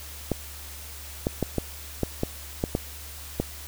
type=clicks; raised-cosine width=2 ms; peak=-10 dBFS; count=9; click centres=0.317 / 1.269 / 1.427 / 1.583 / 2.033 / 2.234 / 2.639 / 2.751 / 3.4 s; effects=added 72 Hz sine -42 dBFS peak until 3.67 s + white hiss -42 dBFS RMS until 3.67 s

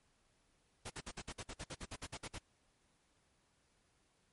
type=noise bursts; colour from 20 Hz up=pink; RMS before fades=-45 dBFS; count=15; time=0.85-2.386 s; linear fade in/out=10 ms; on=52 ms; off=54 ms; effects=pink hiss -75 dBFS RMS until 4.32 s + MP3 48 kbps

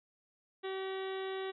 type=harmonic tone with a mistuned harmonic; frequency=382.3 Hz; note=G4; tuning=43 cents flat; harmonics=1 / 2 / 3 / 4 / 5 / 6 / 7 / 8 / 9 / 10; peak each=-37 / -46 / -49 / -52 / -49 / -55 / -56 / -57 / -53 / -54 dBFS; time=0.63-1.52 s; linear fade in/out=20 ms; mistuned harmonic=7; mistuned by=+68 cents; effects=none

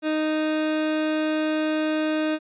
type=tone; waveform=30% pulse; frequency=310 Hz; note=D#4; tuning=6 cents flat; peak=-19 dBFS; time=0.02-2.39 s; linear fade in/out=50 ms; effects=resampled to 8000 Hz

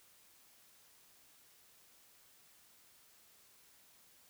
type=silence; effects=white hiss -65 dBFS RMS until 4.29 s

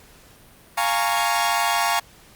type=chord; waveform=sawtooth; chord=Bb minor seventh; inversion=second; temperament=equal with one note detuned; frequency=698.5 / 830.6 / 924.3 / 1108.7 Hz; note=F5 / Ab5 / Bb5 / Db6; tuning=0 / 0 / -15 / 0 cents; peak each=-21 dBFS; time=0.77-2 s; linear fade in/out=10 ms; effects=pink hiss -50 dBFS RMS until 2.35 s + Opus 48 kbps

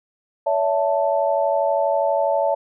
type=chord; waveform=sine; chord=A major; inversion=first; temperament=equal with one note detuned; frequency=567 / 659.3 / 880 Hz; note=C#5 / E5 / A5; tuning=+39 / 0 / 0 cents; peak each=-20 / -21 / -23 dBFS; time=0.46-2.55 s; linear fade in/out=10 ms; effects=none

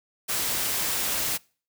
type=noise; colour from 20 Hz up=white; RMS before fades=-27 dBFS; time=0.28-1.38 s; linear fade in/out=20 ms; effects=noise-tail reverb RT60 0.4 s tail -25 dB re dry

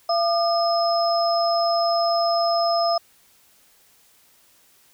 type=tone cluster; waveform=sine; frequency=681 / 1208 / 5150 Hz; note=F5 / D6 / E8; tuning=-44 / +48 / -41 cents; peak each=-19 / -26 / -26 dBFS; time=0.09-2.98 s; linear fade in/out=5 ms; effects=white hiss -57 dBFS RMS until 4.93 s

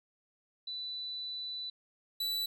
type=tone pair in turn; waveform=sine / 45% pulse; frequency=3980 / 3958 Hz; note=B7 / B7; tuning=+13 / +3 cents; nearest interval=unison; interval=10 cents; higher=first; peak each=-37 / -32 dBFS; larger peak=second; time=0.67-1.7 / 2.2-2.46 s; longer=first; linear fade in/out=5 ms; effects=none

